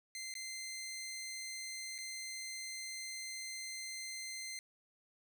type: tone with dropouts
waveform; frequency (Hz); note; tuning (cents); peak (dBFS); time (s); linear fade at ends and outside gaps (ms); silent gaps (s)
15% pulse; 2079; C7; -12; -36; 0.15-4.59; 1; 0.34-0.352 / 1.981-1.986
effects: none